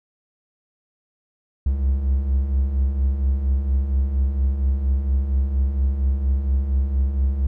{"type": "beating tone pair", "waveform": "triangle", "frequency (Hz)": [63.9, 68.2], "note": ["C2", "C#2"], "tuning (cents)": [-40, -28], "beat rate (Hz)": 4.3, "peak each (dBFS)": [-24, -16], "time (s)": [1.66, 7.47], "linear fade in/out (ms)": 5, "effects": []}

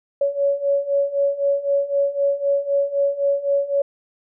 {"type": "beating tone pair", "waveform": "sine", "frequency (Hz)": [559, 562.9], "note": ["C#5", "C#5"], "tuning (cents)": [14, 26], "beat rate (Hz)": 3.9, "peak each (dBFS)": [-22, -19], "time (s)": [0.21, 3.82], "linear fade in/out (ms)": 5, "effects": []}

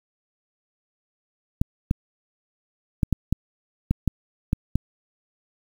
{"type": "clicks", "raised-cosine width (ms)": 5, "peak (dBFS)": -7, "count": 9, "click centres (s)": [1.615, 1.911, 3.032, 3.127, 3.326, 3.91, 4.077, 4.531, 4.756], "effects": ["7-bit"]}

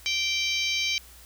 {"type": "harmonic tone", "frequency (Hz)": 780, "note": "G5", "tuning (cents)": -9, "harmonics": [3, 4, 5, 6, 7, 8], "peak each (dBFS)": [-28, -30, -32, -34, -35, -36], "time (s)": [0.06, 0.98], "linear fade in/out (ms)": 0, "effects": ["added 60 Hz sine -51 dBFS peak until 1.25 s", "white hiss -51 dBFS RMS until 1.25 s"]}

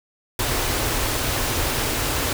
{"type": "band-stop noise", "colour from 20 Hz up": "pink", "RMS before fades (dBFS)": -23, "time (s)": [0.39, 2.33], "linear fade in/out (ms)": 2, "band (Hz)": [150, 230], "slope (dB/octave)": 96, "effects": []}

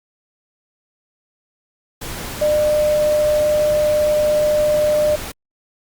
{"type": "tone in noise", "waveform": "sine", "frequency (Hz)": 602, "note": "D5", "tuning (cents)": 43, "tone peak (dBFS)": -13, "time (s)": [2.41, 5.16], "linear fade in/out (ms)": 10, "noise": "pink", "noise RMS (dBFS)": -29, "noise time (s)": [2.01, 5.32], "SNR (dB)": 13, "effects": ["Opus 48 kbps"]}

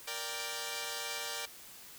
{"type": "chord", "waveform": "5% pulse", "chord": "G minor", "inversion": "first", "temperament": "equal", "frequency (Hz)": [466.2, 587.3, 784], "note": ["Bb4", "D5", "G5"], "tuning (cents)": [0, 0, 0], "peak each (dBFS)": -30, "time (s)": [0.07, 1.46], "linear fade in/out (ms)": 10, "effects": ["white hiss -52 dBFS RMS until 1.98 s"]}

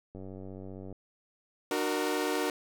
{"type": "click train", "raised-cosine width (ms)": 2, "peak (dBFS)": -31, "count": 75, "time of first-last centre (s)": [0.15, 0.926], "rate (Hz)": 95.3}
{"type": "chord", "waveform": "sawtooth", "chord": "D augmented", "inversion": "none", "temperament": "equal with one note detuned", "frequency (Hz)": [300.2, 370, 466.2], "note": ["D4", "F#4", "A#4"], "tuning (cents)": [38, 0, 0], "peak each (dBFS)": -29, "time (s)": [1.71, 2.5], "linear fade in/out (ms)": 2}
{"effects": []}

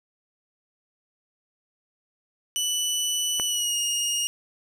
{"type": "tone with pitch glide", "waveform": "20% pulse", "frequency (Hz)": [2973, 2854], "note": ["F#7", "F7"], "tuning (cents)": [8, 37], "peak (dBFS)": -18, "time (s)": [2.56, 4.27], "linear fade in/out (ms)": 0, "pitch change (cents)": -71, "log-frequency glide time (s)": [3.45, 3.77]}
{"type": "click", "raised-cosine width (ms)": 0.5, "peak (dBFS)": -15, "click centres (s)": 3.398}
{"effects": []}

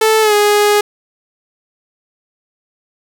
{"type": "tone with pitch glide", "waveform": "sawtooth", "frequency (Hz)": [438.6, 414.9], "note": ["A4", "G#4"], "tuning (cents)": [-6, -2], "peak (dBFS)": -5, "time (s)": [0.01, 0.81], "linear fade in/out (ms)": 5, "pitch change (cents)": -96, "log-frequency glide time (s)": [0.21, 0.34], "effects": []}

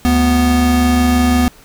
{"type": "tone pair together", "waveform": "square", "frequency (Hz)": [73.42, 246.2], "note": ["D2", "B3"], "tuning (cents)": [0, -5], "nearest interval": "octave + major sixth", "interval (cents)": 2095, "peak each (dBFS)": [-16, -12], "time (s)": [0.05, 1.48], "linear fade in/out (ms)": 0, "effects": ["pink hiss -44 dBFS RMS until 1.64 s"]}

